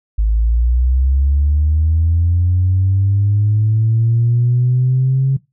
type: linear sweep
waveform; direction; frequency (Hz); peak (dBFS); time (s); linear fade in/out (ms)
sine; up; 51.91 to 135.7; -10; 0.18-5.37; 10
effects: noise-tail reverb RT60 0.2 s tail -19 dB re dry + tanh soft clip ceiling -6 dBFS